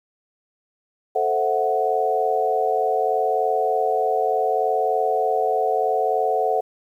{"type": "chord", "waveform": "sine", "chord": "F# half-diminished seventh", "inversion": "first", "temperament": "equal", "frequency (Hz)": [440, 523.3, 659.3, 740], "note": ["A4", "C5", "E5", "F#5"], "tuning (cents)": [0, 0, 0, 0], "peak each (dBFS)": [-23, -26, -26, -21], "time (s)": [1.15, 6.61], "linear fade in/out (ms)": 10, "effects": ["9-bit"]}